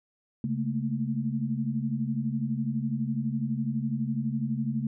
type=tone cluster; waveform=sine; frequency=137 / 217 / 229 Hz; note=C#3 / A3 / A#3; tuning=-20 / -24 / -31 cents; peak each=-31 dBFS; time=0.44-4.87 s; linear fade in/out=2 ms; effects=none